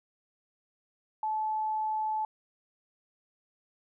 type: tone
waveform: sine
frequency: 866 Hz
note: A5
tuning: 28 cents flat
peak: -28 dBFS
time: 1.23-2.25 s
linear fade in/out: 2 ms
effects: none